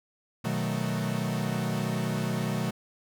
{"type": "chord", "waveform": "45% pulse", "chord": "B dominant seventh", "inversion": "none", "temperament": "equal", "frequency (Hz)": [123.47, 155.56, 185, 220], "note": ["B2", "D#3", "F#3", "A3"], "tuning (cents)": [0, 0, 0, 0], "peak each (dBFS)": -33, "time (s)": [0.44, 2.71], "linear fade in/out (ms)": 10, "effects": []}